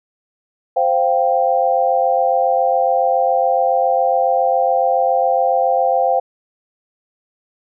sine chord, C suspended fourth, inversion none, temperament just, 523.3 / 697.7 / 784.9 Hz, C5 / F5 / G5, 0 / -2 / +2 cents, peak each -17 dBFS, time 0.76-6.2 s, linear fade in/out 10 ms, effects none

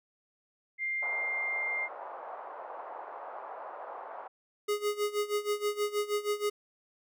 sine tone, 2100 Hz, C7, 6 cents sharp, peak -30 dBFS, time 0.78-1.89 s, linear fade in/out 50 ms
white band-pass noise, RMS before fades -43 dBFS, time 1.02-4.28 s, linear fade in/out 10 ms, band 560 to 1000 Hz, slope 24 dB/octave
square tone with tremolo, 415.3 Hz, G#4, in tune, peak -27 dBFS, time 4.68-6.5 s, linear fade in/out 10 ms, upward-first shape sine, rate 6.3 Hz, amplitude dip 85%
effects none

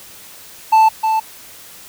triangle tone with echo, 881 Hz, A5, 2 cents sharp, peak -5 dBFS, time 0.72-0.89 s, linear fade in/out 10 ms, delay 310 ms, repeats 1, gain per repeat -6 dB, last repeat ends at 1.2 s, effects white hiss -39 dBFS RMS until 1.88 s

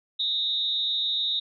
sine tone with amplitude modulation, 3737 Hz, A#7, 4 cents sharp, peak -20 dBFS, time 0.19-1.4 s, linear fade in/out 10 ms, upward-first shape sine, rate 247 Hz, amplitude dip 80%, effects none

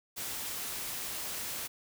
white noise, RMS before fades -38 dBFS, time 0.16-1.68 s, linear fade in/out 20 ms, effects none

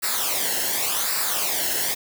white noise with flanger, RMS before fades -24 dBFS, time 0.02-1.95 s, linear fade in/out 20 ms, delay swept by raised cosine 0.31 to 0.85 ms, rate 0.88 Hz, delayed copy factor -0.7, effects none

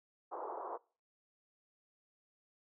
white band-pass noise, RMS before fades -43 dBFS, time 0.31-0.78 s, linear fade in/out 20 ms, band 370 to 1100 Hz, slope 48 dB/octave, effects noise-tail reverb RT60 0.4 s tail -25 dB re dry

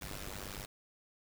pink noise with amplitude modulation, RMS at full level -40 dBFS, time 0.01-0.66 s, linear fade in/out 10 ms, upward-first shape sine, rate 99 Hz, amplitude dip 95%, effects none

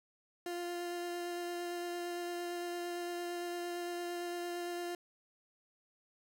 30% pulse tone with vibrato, 349.2 Hz, F4, in tune, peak -35 dBFS, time 0.46-4.95 s, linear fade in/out 2 ms, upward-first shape sine, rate 8.8 Hz, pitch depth 9 cents each way, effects none

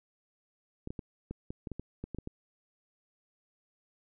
clicks, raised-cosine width 3 ms, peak -25 dBFS, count 12, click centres 0.874 / 0.905 / 0.992 / 1.31 / 1.505 / 1.672 / 1.717 / 1.796 / 2.04 / 2.147 / 2.186 / 2.274 s, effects none

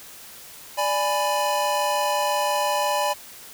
square chord, G# diminished, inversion second, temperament equal with one note detuned, 587.3 / 830.6 / 994.1 Hz, D5 / G#5 / B5, 0 / 0 / +11 cents, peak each -26 / -26 / -26 dBFS, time 0.77-3.14 s, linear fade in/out 20 ms, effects white hiss -43 dBFS RMS until 3.53 s

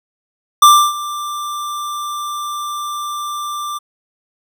square tone with ADSR envelope, 1182 Hz, D6, 11 cents sharp, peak -3 dBFS, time 0.62-3.79 s, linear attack 6 ms, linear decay 300 ms, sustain -19 dB, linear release 19 ms, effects none

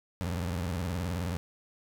25% pulse tone with vibrato, 87.31 Hz, F2, in tune, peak -27 dBFS, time 0.21-1.37 s, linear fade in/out 0 ms, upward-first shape sine, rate 19 Hz, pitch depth 170 cents each way, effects none

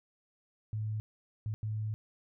sine tone bursts at uneven times, 107.9 Hz, A2, 33 cents flat, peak -32 dBFS, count 3, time 0.73-1 / 1.46-1.54 / 1.63-1.94 s, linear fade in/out 0 ms, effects none

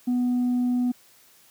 sine tone with tanh clipping, 246.9 Hz, B3, in tune, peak -21 dBFS, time 0.07-0.92 s, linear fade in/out 10 ms, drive 1 dB, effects white hiss -56 dBFS RMS until 1.5 s + high-pass 80 Hz 12 dB/octave

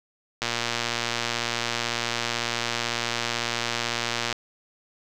click train, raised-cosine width 0.2 ms, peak -8 dBFS, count 462, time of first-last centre 0.42-4.327 s, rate 118 Hz, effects none

